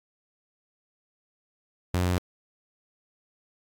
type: tone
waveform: sawtooth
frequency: 90 Hz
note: F#2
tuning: 47 cents flat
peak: -19 dBFS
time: 1.94-2.18 s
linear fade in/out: 0 ms
effects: AAC 48 kbps